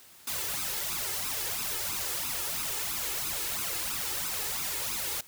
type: noise with flanger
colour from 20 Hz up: white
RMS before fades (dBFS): -33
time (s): 0.27-5.21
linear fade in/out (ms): 5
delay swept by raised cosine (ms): 0.78 to 2.38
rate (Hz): 3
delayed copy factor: +0.75
effects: white hiss -54 dBFS RMS until 5.27 s